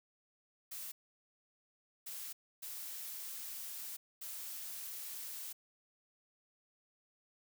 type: noise bursts at uneven times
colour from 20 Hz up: blue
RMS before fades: -45 dBFS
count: 4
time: 0.71-0.92 / 2.06-2.33 / 2.62-3.97 / 4.21-5.53 s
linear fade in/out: 10 ms
effects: none